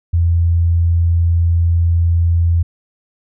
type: tone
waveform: sine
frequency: 84.7 Hz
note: E2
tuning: 48 cents sharp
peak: -10 dBFS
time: 0.13-2.63 s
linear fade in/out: 10 ms
effects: none